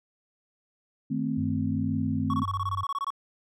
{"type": "chord", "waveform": "sine", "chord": "A diminished", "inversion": "second", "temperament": "equal", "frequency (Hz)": [155.56, 220, 261.6], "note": ["Eb3", "A3", "C4"], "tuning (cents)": [0, 0, 0], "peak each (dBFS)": [-32, -30, -29], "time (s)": [1.1, 2.44], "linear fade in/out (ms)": 10}
{"type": "tone with pitch glide", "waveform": "sine", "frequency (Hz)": [96.6, 95.82], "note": ["G2", "G2"], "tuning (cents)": [-25, -39], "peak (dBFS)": -31, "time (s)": [1.37, 2.84], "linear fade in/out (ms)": 10, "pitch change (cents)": -14, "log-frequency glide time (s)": [2.41, 2.62]}
{"type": "tone bursts", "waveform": "triangle", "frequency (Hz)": 1114, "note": "C#6", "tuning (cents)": 8, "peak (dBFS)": -25, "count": 14, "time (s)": [2.3, 3.104], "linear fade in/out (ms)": 2, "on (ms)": 37, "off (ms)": 22}
{"effects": []}